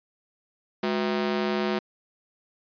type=ring-modulated tone; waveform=sawtooth; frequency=287.7 Hz; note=D4; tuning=36 cents flat; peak=-17 dBFS; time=0.83-1.79 s; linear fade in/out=5 ms; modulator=78.6 Hz; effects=resampled to 11025 Hz